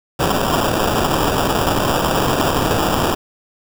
blue noise with sample-and-hold, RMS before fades -17 dBFS, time 0.19-3.15 s, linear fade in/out 10 ms, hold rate 2100 Hz, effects none

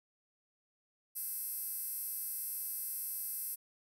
15% pulse tone with high-pass filter, 523.3 Hz, C5, in tune, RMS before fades -40 dBFS, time 1.15-3.56 s, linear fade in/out 20 ms, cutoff 11000 Hz, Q 5.5, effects none

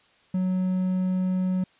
triangle tone, 185 Hz, F#3, in tune, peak -20 dBFS, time 0.34-1.64 s, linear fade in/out 5 ms, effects white hiss -60 dBFS RMS until 1.79 s + resampled to 8000 Hz

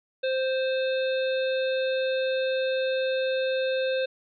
harmonic tone, 523 Hz, C5, 1 cent flat, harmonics 1 / 3 / 5 / 7 / 8, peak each -24 / -35 / -37 / -37 / -43 dBFS, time 0.23-4.06 s, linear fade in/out 10 ms, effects none

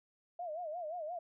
sine tone with vibrato, 659.3 Hz, E5, in tune, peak -38 dBFS, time 0.39-1.19 s, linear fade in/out 5 ms, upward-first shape sine, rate 5.7 Hz, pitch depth 160 cents each way, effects none

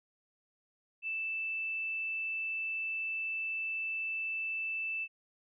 sine tone, 2644 Hz, E7, 5 cents sharp, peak -33 dBFS, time 1.02-5.08 s, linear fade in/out 50 ms, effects none

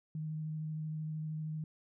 sine tone with vibrato, 155.56 Hz, D#3, in tune, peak -36 dBFS, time 0.15-1.64 s, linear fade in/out 2 ms, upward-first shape square, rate 13 Hz, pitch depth 10 cents each way, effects none

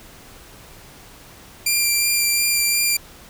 10% pulse tone with vibrato, 2378 Hz, D7, 21 cents sharp, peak -8 dBFS, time 1.66-2.97 s, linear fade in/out 5 ms, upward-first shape sine, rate 2.8 Hz, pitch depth 11 cents each way, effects pink hiss -44 dBFS RMS until 3.29 s

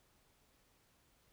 silence, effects pink hiss -72 dBFS RMS until 1.32 s

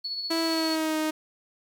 sine tone with tremolo, 4402 Hz, C#8, 13 cents flat, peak -28 dBFS, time 0.04-0.76 s, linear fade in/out 10 ms, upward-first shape sine, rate 15 Hz, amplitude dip 40%
sawtooth tone with pitch glide, 328.3 to 311.3 Hz, E4 to D#4, -7 to +1 cents, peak -21 dBFS, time 0.3-1.11 s, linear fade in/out 10 ms, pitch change -92 cents, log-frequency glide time 0.43-0.98 s
effects 10-bit

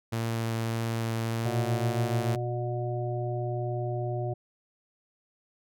sawtooth tone with vibrato, 114.2 Hz, A#2, 35 cents flat, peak -24 dBFS, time 0.12-2.36 s, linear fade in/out 10 ms, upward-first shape triangle, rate 1.7 Hz, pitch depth 9 cents each way
harmonic tone, 121.2 Hz, B2, 32 cents flat, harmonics 1 / 3 / 5 / 6, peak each -30 / -35 / -37 / -38 dBFS, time 1.45-4.34 s, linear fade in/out 10 ms
effects none

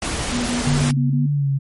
pink noise, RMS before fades -24 dBFS, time 0.02-0.91 s, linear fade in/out 2 ms
sine tone bursts, 242.8 Hz, B3, 29 cents flat, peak -20 dBFS, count 6, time 0.32-1.265 s, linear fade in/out 10 ms, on 140 ms, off 21 ms
sine tone with vibrato, 141.6 Hz, C#3, 37 cents sharp, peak -16 dBFS, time 0.66-1.59 s, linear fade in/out 20 ms, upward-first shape sine, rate 2 Hz, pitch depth 48 cents each way
effects MP3 48 kbps

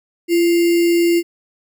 sine tone with sample-and-hold, 341.5 Hz, F4, 39 cents flat, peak -11 dBFS, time 0.28-1.23 s, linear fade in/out 50 ms, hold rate 2450 Hz, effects none

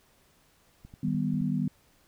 clicks, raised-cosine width 5 ms, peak -34 dBFS, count 6, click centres 0.85 / 0.939 / 1.082 / 1.147 / 1.34 / 1.414 s
sine chord, Eb augmented, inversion none, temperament equal, 155.56 / 196 / 246.9 Hz, Eb3 / G3 / B3, 0 / 0 / 0 cents, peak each -30 dBFS, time 1.03-1.68 s, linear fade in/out 5 ms
effects pink hiss -64 dBFS RMS until 2.07 s

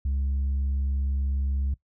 sine tone, 68.3 Hz, C#2, 25 cents flat, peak -21 dBFS, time 0.05-1.74 s, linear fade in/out 5 ms, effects noise-tail reverb RT60 0.1 s tail -20 dB re dry + tanh soft clip ceiling -22 dBFS

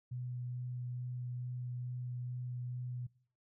sine tone with vibrato, 123.9 Hz, B2, 6 cents sharp, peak -38 dBFS, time 0.11-3.07 s, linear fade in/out 10 ms, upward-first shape sine, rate 2.3 Hz, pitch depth 9 cents each way, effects noise-tail reverb RT60 0.5 s tail -21 dB re dry

